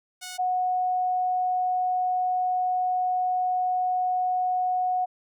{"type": "tone pair in turn", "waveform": ["5% pulse", "sine"], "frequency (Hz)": [733, 733], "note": ["F#5", "F#5"], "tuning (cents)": [-16, -16], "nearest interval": "unison", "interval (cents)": 0, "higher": "neither", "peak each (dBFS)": [-24, -22], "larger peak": "second", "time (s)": [[0.21, 0.38], [0.38, 5.06]], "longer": "second", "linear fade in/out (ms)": 20, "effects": []}